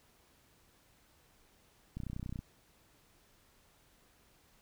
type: click train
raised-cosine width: 5 ms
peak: -28 dBFS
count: 14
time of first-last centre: 1.97-2.391 s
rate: 30.9 Hz
effects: pink hiss -67 dBFS RMS until 4.61 s